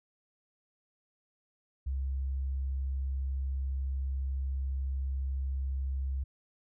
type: tone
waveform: sine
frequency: 67 Hz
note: C2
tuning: 42 cents sharp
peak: -30 dBFS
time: 1.86-6.24 s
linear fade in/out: 10 ms
effects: none